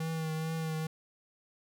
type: tone with vibrato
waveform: square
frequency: 160 Hz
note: D#3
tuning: 49 cents sharp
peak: -33 dBFS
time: 0-0.87 s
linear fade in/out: 5 ms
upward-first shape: triangle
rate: 2.3 Hz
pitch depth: 29 cents each way
effects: none